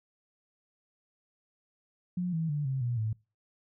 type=tone with pitch steps; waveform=sine; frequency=179 / 162.26 / 147.08 / 133.33 / 120.86 / 109.55 Hz; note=F3 / E3 / D3 / C3 / B2 / A2; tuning=+43 / -27 / +3 / +33 / -37 / -7 cents; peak=-28 dBFS; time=2.17-3.13 s; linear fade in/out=5 ms; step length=160 ms; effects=noise-tail reverb RT60 0.3 s tail -25 dB re dry